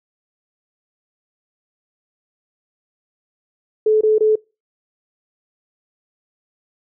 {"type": "tone bursts", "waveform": "sine", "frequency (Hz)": 432, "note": "A4", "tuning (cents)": -32, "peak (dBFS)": -11, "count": 3, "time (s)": [3.86, 4.356], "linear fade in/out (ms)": 5, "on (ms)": 150, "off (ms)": 23, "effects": ["noise-tail reverb RT60 0.3 s tail -26 dB re dry"]}